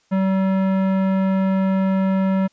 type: tone with tanh clipping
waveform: sine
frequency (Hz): 191.2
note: G3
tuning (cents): -43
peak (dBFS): -18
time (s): 0.11-2.48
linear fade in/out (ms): 20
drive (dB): 17
effects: white hiss -62 dBFS RMS until 2.52 s + resampled to 16000 Hz